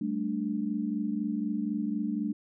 sine chord, G suspended second, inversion none, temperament equal, 196 / 220 / 293.7 Hz, G3 / A3 / D4, 0 / 0 / 0 cents, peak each -34 / -31 / -33 dBFS, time 0.01-2.33 s, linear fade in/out 5 ms, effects none

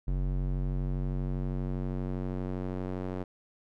square tone with band-pass filter sweep, 46.25 Hz, F#1, in tune, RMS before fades -32 dBFS, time 0.07-3.24 s, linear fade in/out 10 ms, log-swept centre 96 to 390 Hz, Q 0.77, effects none

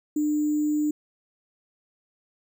sine tone with sample-and-hold, 299.9 Hz, D4, 36 cents sharp, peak -21 dBFS, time 0.16-0.91 s, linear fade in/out 5 ms, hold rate 7350 Hz, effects none

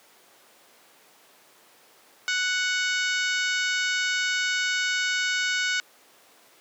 harmonic tone with a mistuned harmonic, 740 Hz, F#5, in tune, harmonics 2 / 3 / 4 / 5 / 6 / 7 / 8 / 9 / 10, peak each -26 / -30 / -32 / -34 / -36 / -37 / -38 / -39 / -40 dBFS, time 2.28-5.8 s, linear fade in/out 0 ms, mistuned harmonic 9, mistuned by -22 cents, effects pink hiss -55 dBFS RMS until 6.6 s + high-pass 400 Hz 12 dB/octave

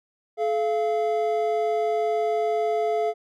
triangle tone pair together, 430.1 / 688 Hz, A4 / F5, -39 / -26 cents, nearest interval minor sixth, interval 813 cents, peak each -22 dBFS, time 0.37-3.14 s, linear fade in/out 50 ms, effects none

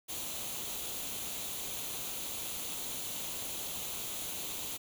white noise with comb filter, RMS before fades -39 dBFS, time 0.08-4.78 s, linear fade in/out 20 ms, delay 0.29 ms, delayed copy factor +0.55, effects none

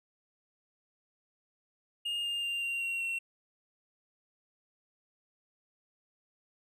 triangle tone with pitch steps, 2835 / 2812 / 2790 / 2767 / 2745 / 2723 Hz, F7 / F7 / F7 / F7 / F7 / F7, +25 / +11 / -2 / -17 / -31 / -44 cents, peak -30 dBFS, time 2.05-3.19 s, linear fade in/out 10 ms, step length 190 ms, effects none

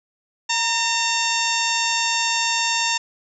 harmonic tone with a mistuned harmonic, 909 Hz, A#5, 44 cents flat, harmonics 1 / 2 / 3 / 4 / 5 / 6 / 7 / 8, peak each -25 / -28 / -25 / -27 / -31 / -27 / -30 / -28 dBFS, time 0.49-2.98 s, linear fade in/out 10 ms, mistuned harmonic 1, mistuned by +42 cents, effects none

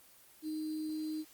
sine tone with sample-and-hold, 310.6 Hz, D#4, 3 cents flat, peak -35 dBFS, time 0.42-1.25 s, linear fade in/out 50 ms, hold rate 4410 Hz, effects white hiss -60 dBFS RMS until 1.33 s + Opus 24 kbps

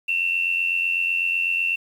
sine tone with amplitude modulation, 2700 Hz, E7, 41 cents sharp, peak -17 dBFS, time 0.08-1.76 s, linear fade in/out 10 ms, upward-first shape sine, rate 88 Hz, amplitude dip 60%, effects 8-bit

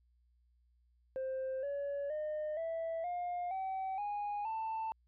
sine tone with pitch steps, 525 / 565.9 / 610.1 / 657.6 / 708.9 / 764.2 / 823.8 / 888.1 Hz, C5 / C#5 / D#5 / E5 / F5 / G5 / G#5 / A5, +6 / +36 / -34 / -4 / +26 / -44 / -14 / +16 cents, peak -33 dBFS, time 1.16-4.92 s, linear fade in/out 0 ms, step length 470 ms, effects tanh soft clip ceiling -34 dBFS + added 60 Hz sine -68 dBFS peak until 5.07 s

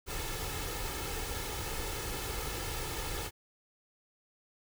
pink noise with comb filter, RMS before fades -37 dBFS, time 0.06-3.31 s, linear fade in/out 50 ms, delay 2.3 ms, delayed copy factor +0.6, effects none

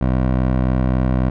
15% pulse tone with low-pass filter, 63.7 Hz, C2, 46 cents flat, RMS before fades -17 dBFS, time 0.01-1.3 s, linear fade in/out 5 ms, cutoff 1400 Hz, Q 0.5, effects none

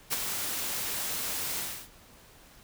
white noise with ADSR envelope, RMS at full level -27 dBFS, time 0.1-1.89 s, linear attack 29 ms, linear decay 23 ms, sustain -6 dB, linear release 310 ms, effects pink hiss -55 dBFS RMS until 2.63 s

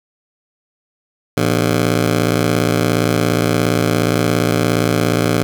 15% pulse ring-modulated tone, 138.9 Hz, C#3, 4 cents sharp, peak -4 dBFS, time 1.37-5.43 s, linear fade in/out 0 ms, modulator 28.6 Hz, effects none

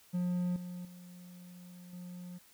triangle tone with level steps, 178.4 Hz, F3, 37 cents sharp, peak -28 / -38 / -47 / -41 dBFS, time 0.13-2.39 s, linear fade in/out 20 ms, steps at 0.56 / 0.85 / 1.93 s, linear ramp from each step 2 ms, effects white hiss -62 dBFS RMS until 2.53 s

